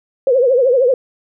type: tone with vibrato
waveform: sine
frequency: 510 Hz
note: C5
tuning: 44 cents flat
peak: -9 dBFS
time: 0.27-0.94 s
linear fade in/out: 2 ms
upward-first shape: triangle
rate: 13 Hz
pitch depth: 160 cents each way
effects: none